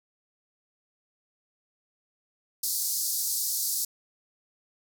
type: band-pass noise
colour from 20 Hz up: white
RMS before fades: -29 dBFS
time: 2.63-3.85 s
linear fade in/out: 5 ms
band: 4400 to 16000 Hz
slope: 48 dB/octave
effects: none